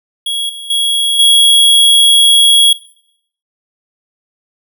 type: tone with level steps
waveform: square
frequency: 3322 Hz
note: G#7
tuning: in tune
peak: -15 / -25 / -11 / -5 dBFS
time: 0.26-2.73 s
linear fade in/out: 5 ms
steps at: 0.49 / 0.7 / 1.19 s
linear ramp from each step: 5 ms
effects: noise-tail reverb RT60 0.7 s tail -19 dB re dry